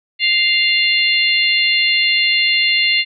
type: harmonic tone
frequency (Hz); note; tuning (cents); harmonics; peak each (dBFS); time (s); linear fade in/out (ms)
698.5; F5; 0; 3 / 4 / 5 / 6; -16 / -16 / -22 / -19; 0.19-3.05; 50
effects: none